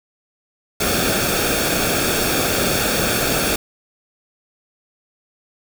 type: noise with comb filter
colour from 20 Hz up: pink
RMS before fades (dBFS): -19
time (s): 0.8-3.56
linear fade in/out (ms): 5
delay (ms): 1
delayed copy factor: -0.65
effects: none